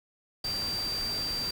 sine tone in noise, 4700 Hz, D8, 1 cent sharp, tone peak -30 dBFS, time 0.44-1.51 s, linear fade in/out 5 ms, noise pink, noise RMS -39 dBFS, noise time 0.44-1.51 s, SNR +6 dB, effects none

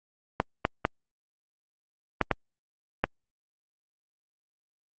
clicks, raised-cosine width 0.5 ms, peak -7 dBFS, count 6, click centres 0.401 / 0.651 / 0.851 / 2.213 / 2.313 / 3.04 s, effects Opus 32 kbps

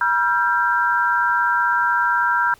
sine tone cluster, 962 / 1369 / 1579 Hz, B5 / F6 / G6, -46 / -35 / +12 cents, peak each -20 dBFS, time 0.01-2.54 s, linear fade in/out 2 ms, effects pink hiss -51 dBFS RMS until 2.59 s

